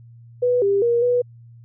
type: tone with pitch steps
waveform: sine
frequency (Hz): 492.8 / 398.3 / 472.3 / 489.5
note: B4 / G4 / A#4 / B4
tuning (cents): -4 / +28 / +23 / -15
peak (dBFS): -15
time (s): 0.42-1.22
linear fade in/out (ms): 10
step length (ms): 200
effects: added 117 Hz sine -42 dBFS peak until 1.64 s